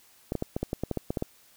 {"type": "clicks", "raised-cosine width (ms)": 2, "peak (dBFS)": -15, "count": 12, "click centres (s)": [0.321, 0.353, 0.424, 0.565, 0.63, 0.731, 0.836, 0.913, 0.973, 1.105, 1.172, 1.224], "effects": ["white hiss -59 dBFS RMS until 1.56 s"]}